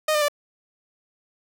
sawtooth tone with pitch steps, 618 / 601.1 / 584.7 Hz, D#5 / D5 / D5, -12 / +40 / -8 cents, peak -15 dBFS, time 0.08-0.284 s, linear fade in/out 5 ms, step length 68 ms, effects none

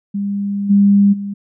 sine tone with level steps, 200.8 Hz, G3, 42 cents sharp, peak -17 / -7 / -21 dBFS, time 0.14-1.34 s, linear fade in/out 10 ms, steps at 0.69 / 1.12 s, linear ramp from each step 20 ms, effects none

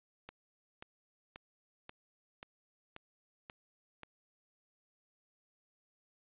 click train, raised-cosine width 0.3 ms, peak -30 dBFS, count 8, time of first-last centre 0.29-4.033 s, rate 1.87 Hz, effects resampled to 8000 Hz + 12-bit

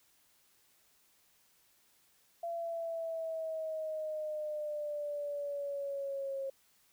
sine exponential sweep, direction down, 681 to 540 Hz, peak -35 dBFS, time 2.43-6.5 s, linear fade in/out 5 ms, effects white hiss -69 dBFS RMS until 6.92 s

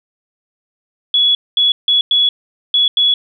sine tone bursts at uneven times, 3383 Hz, G#7, 31 cents sharp, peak -9 dBFS, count 6, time 1.14-1.35 / 1.57-1.72 / 1.88-2.01 / 2.11-2.29 / 2.74-2.88 / 2.97-3.14 s, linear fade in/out 2 ms, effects none

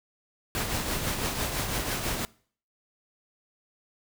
pink noise with tremolo, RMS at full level -28 dBFS, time 0.55-2.25 s, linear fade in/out 0 ms, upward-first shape triangle, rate 6 Hz, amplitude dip 50%, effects noise-tail reverb RT60 0.5 s tail -23 dB re dry

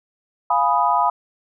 sine chord, F half-diminished seventh, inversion none, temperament equal, 698.5 / 830.6 / 987.8 / 1244.5 Hz, F5 / Ab5 / Cb6 / Eb6, 0 / 0 / 0 / 0 cents, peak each -22 / -21 / -18 / -22 dBFS, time 0.5-1.1 s, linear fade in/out 5 ms, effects none

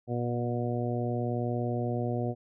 harmonic tone with a mistuned harmonic, 120.7 Hz, B2, 39 cents flat, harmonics 1 / 2 / 3 / 4 / 5 / 6, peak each -31 / -34 / -36 / -37 / -38 / -39 dBFS, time 0.07-2.35 s, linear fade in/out 50 ms, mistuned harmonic 1, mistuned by -21 cents, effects none

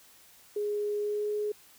sine tone with pitch glide, 415.3 to 419.4 Hz, G#4 to G#4, 0 to +17 cents, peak -28 dBFS, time 0.56-1.52 s, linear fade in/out 5 ms, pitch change +17 cents, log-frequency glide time 1-1.32 s, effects white hiss -57 dBFS RMS until 1.78 s

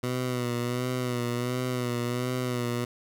15% pulse tone with vibrato, 123.47 Hz, B2, in tune, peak -21 dBFS, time 0.03-2.85 s, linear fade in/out 5 ms, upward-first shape sine, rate 1.4 Hz, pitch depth 47 cents each way, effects none

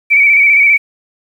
sine tone with vibrato, 2283 Hz, D7, 50 cents flat, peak -5 dBFS, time 0.1-0.78 s, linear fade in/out 20 ms, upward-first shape square, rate 15 Hz, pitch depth 36 cents each way, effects 7-bit

